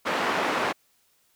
white band-pass noise, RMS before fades -26 dBFS, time 0.05-0.73 s, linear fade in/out 20 ms, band 260 to 1500 Hz, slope 12 dB/octave, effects white hiss -66 dBFS RMS until 1.35 s

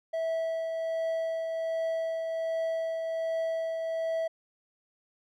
triangle tone with tremolo, 653 Hz, E5, 17 cents flat, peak -25 dBFS, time 0.13-4.28 s, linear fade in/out 10 ms, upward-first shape triangle, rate 1.3 Hz, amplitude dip 35%, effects none

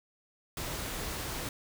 pink noise, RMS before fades -37 dBFS, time 0.57-1.49 s, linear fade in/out 2 ms, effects none

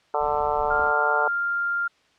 harmonic tone, 148 Hz, D3, 14 cents sharp, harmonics 3 / 4 / 5 / 6 / 7 / 8 / 9, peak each -29 / -28 / -27 / -26 / -32 / -32 / -33 dBFS, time 0.14-1.28 s, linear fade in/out 2 ms
brown noise, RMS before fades -40 dBFS, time 0.19-0.93 s, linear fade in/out 50 ms
sine tone, 1396.9 Hz, F6, in tune, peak -22 dBFS, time 0.7-1.88 s, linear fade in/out 10 ms
clicks, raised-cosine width 1 ms, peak -24 dBFS, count 2, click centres 0.796 / 0.871 s
effects white hiss -61 dBFS RMS until 2.18 s + low-pass 4000 Hz 12 dB/octave

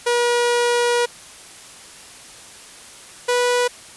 sawtooth tone pair in turn, 480.5 / 490 Hz, B4 / B4, -48 / -14 cents, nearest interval unison, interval 34 cents, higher second, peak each -12 dBFS, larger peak neither, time 0.06-1.06 / 3.28-3.68 s, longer first, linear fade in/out 10 ms, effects white hiss -41 dBFS RMS until 3.96 s + resampled to 24000 Hz

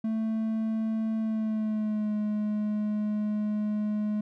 triangle tone with pitch glide, 221.1 to 210.9 Hz, A3 to G#3, +9 to +27 cents, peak -24 dBFS, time 0.04-4.21 s, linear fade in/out 5 ms, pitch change -82 cents, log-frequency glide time 1.19-2.15 s, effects none

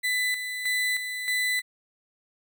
35% pulse tone with tremolo, 2000 Hz, B6, 21 cents sharp, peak -22 dBFS, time 0.03-1.62 s, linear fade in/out 20 ms, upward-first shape square, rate 1.6 Hz, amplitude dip 55%, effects none

